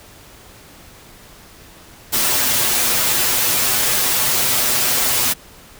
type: noise with comb filter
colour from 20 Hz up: white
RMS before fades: -17 dBFS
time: 2.12-5.34 s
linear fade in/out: 20 ms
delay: 8.1 ms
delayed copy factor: +0.8
effects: pink hiss -43 dBFS RMS until 5.79 s